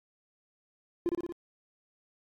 triangle tone with echo, 346.1 Hz, F4, 16 cents flat, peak -22 dBFS, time 1.06-1.09 s, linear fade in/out 0 ms, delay 58 ms, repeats 4, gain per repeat -3 dB, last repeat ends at 1.322 s, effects tanh soft clip ceiling -21 dBFS + AAC 64 kbps

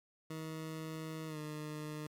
20% pulse tone with pitch glide, 158.8 to 152.07 Hz, D#3 to D#3, +36 to -39 cents, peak -36 dBFS, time 0.3-2.07 s, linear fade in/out 5 ms, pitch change -75 cents, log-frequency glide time 1.27-1.38 s, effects MP3 96 kbps

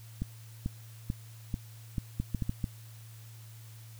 two click trains, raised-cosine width 5 ms, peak -18 / -19 dBFS, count 4 / 6, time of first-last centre 2.2-2.642 / 0.22-2.423 s, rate 6.79 / 2.27 Hz, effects added 112 Hz sine -47 dBFS peak until 3.99 s + white hiss -57 dBFS RMS until 3.99 s

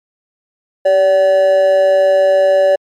triangle tone with amplitude modulation, 574 Hz, D5, 40 cents flat, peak -3 dBFS, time 0.85-2.76 s, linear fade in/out 10 ms, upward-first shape sine, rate 186 Hz, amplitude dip 55%, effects MP3 64 kbps

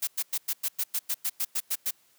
blue noise bursts, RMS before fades -28 dBFS, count 13, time 0.02-1.91 s, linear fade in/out 10 ms, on 54 ms, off 99 ms, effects white hiss -64 dBFS RMS until 2.18 s + high-pass 100 Hz 12 dB/octave

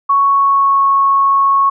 sine tone with pitch glide, 1111 to 1101.4 Hz, C#6 to C#6, +4 to -11 cents, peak -8 dBFS, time 0.09-1.7 s, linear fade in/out 10 ms, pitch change -15 cents, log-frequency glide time 0.24-0.84 s, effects none

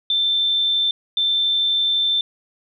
sine tone pair in turn, 3554 / 3554 Hz, A7 / A7, +17 / +17 cents, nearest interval unison, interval 0 cents, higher neither, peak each -16 dBFS, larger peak neither, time 0.1-0.91 / 1.17-2.21 s, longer second, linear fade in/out 2 ms, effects none

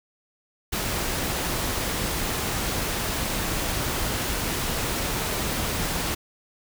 pink noise, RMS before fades -27 dBFS, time 0.72-6.15 s, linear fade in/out 10 ms, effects none

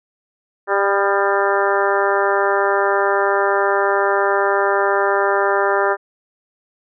harmonic tone with a mistuned harmonic, 198.4 Hz, G3, 21 cents sharp, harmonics 2 / 3 / 4 / 5 / 6 / 7 / 8 / 9, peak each -19 / -21 / -22 / -23 / -24 / -24 / -25 / -26 dBFS, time 0.67-5.97 s, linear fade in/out 50 ms, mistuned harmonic 6, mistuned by +35 cents, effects none

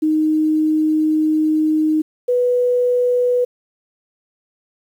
sine tone pair in turn, 310.5 / 492.9 Hz, D#4 / B4, -3 / -3 cents, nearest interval minor sixth, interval 800 cents, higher second, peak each -13 dBFS, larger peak neither, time 0.02-2.02 / 2.28-3.45 s, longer first, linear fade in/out 10 ms, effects 8-bit

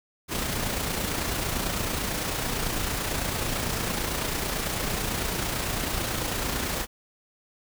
pink noise with amplitude modulation, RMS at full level -27 dBFS, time 0.28-6.87 s, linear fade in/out 50 ms, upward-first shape sine, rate 29 Hz, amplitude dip 40%, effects none

